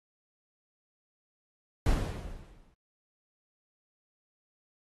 brown noise with exponential decay, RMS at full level -23 dBFS, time 1.86-2.74 s, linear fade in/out 2 ms, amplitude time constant 190 ms, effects AAC 32 kbps

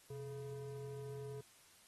triangle ring-modulated tone, 277.2 Hz, C#4, in tune, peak -39 dBFS, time 0.1-1.41 s, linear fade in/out 5 ms, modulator 148 Hz, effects white hiss -65 dBFS RMS until 1.87 s + AAC 32 kbps

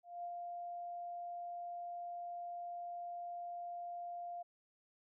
sine tone with ADSR envelope, 698.5 Hz, F5, in tune, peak -40 dBFS, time 0.03-4.43 s, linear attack 210 ms, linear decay 58 ms, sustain -2 dB, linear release 13 ms, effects none

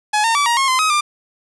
sawtooth tone with pitch steps, 844 / 912 / 1153 / 943 / 1081 / 1034 / 1267 / 1193 Hz, G#5 / A#5 / D6 / A#5 / C#6 / C6 / D#6 / D6, +28 / -38 / -32 / +20 / -44 / -21 / +31 / +27 cents, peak -10 dBFS, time 0.13-1.01 s, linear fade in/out 10 ms, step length 110 ms, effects resampled to 24000 Hz + 7-bit

